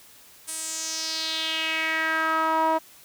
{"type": "tone with band-pass filter sweep", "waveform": "sawtooth", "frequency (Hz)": 320, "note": "D#4", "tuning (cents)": 49, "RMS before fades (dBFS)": -26, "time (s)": [0.47, 2.79], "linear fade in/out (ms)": 20, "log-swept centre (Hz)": [9500, 820], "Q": 3.5, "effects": ["white hiss -51 dBFS RMS until 3.04 s"]}